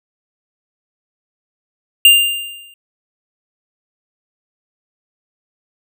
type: tone with exponential decay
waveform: square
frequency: 2798 Hz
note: F7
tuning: 3 cents sharp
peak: -3 dBFS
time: 2.05-2.74 s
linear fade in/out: 2 ms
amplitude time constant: 150 ms
effects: none